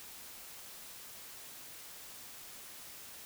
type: silence
effects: white hiss -50 dBFS RMS until 3.25 s

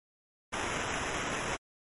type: noise with sample-and-hold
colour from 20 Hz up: white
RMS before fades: -34 dBFS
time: 0.52-1.57 s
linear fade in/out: 20 ms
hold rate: 4410 Hz
effects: MP3 48 kbps

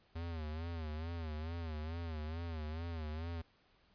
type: tone with vibrato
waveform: square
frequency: 80.5 Hz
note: E2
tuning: 41 cents flat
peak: -40 dBFS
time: 0.15-3.42 s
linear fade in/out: 10 ms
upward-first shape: sine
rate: 2.3 Hz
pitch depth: 100 cents each way
effects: pink hiss -70 dBFS RMS until 3.94 s + resampled to 11025 Hz

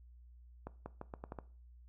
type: accelerating click train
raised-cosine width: 1 ms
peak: -29 dBFS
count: 7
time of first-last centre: 0.67-1.388 s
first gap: 190 ms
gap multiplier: 0.81
effects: noise-tail reverb RT60 0.4 s tail -18 dB re dry + added 60 Hz sine -55 dBFS peak until 1.88 s

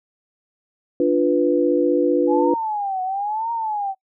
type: chord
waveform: sine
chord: B diminished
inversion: first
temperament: equal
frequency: 293.7 / 349.2 / 493.9 Hz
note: D4 / F4 / B4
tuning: 0 / 0 / 0 cents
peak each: -19 dBFS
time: 1-2.54 s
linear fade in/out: 2 ms
type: tone with vibrato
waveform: sine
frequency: 830.6 Hz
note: G#5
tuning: in tune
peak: -21 dBFS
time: 2.27-3.95 s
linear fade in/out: 50 ms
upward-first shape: triangle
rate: 1 Hz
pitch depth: 210 cents each way
effects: noise-tail reverb RT60 0.1 s tail -24 dB re dry

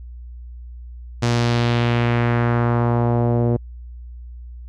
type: tone with low-pass filter sweep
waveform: sawtooth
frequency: 119 Hz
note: A#2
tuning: 36 cents sharp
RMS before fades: -18 dBFS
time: 1.22-3.57 s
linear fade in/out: 10 ms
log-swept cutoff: 6300 to 490 Hz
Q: 1.5
effects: added 60 Hz sine -33 dBFS peak until 4.68 s

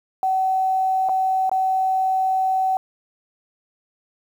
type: tone with dropouts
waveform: sine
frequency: 758 Hz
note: F#5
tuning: 42 cents sharp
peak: -17 dBFS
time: 0.23-2.77 s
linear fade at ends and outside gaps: 1 ms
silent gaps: 1.088-1.093 / 1.495-1.515 s
effects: 8-bit

